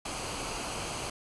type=noise with comb filter; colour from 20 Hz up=pink; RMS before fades=-36 dBFS; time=0.05-1.1 s; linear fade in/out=5 ms; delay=0.55 ms; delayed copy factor=-0.5; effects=resampled to 24000 Hz